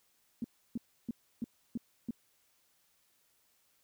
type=tone bursts; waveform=sine; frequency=233.1 Hz; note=A#3; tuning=in tune; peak=-32 dBFS; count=6; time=0.42-2.108 s; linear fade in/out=2 ms; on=23 ms; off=310 ms; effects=white hiss -72 dBFS RMS until 3.83 s